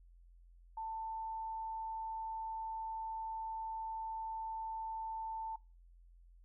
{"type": "tone", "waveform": "sine", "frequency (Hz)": 890, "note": "A5", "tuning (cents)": 20, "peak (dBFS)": -39, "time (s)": [0.77, 5.56], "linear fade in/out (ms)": 5, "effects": ["noise-tail reverb RT60 0.3 s tail -21 dB re dry", "added 43 Hz sine -58 dBFS peak until 6.44 s"]}